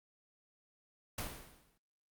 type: noise with exponential decay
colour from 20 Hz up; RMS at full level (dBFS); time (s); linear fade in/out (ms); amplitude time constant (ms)
pink; -37; 1.18-1.78; 5; 130
effects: Opus 48 kbps